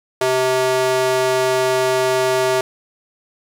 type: tone with high-pass filter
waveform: square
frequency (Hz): 129.2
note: C3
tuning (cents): -21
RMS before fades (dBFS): -17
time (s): 0.21-2.61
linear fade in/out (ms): 2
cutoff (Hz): 490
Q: 2.2
effects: low-pass 12000 Hz 12 dB/octave + 7-bit